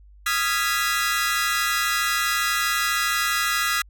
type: chord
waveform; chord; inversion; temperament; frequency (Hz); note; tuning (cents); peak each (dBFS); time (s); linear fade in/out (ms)
sawtooth; F half-diminished seventh; third; equal with one note detuned; 1244.5 / 1376.9 / 1661.2 / 1975.5; Eb6 / F6 / Ab6 / Cb7; 0 / -25 / 0 / 0; -23; 0.26-3.82; 5
effects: added 50 Hz sine -46 dBFS peak until 3.89 s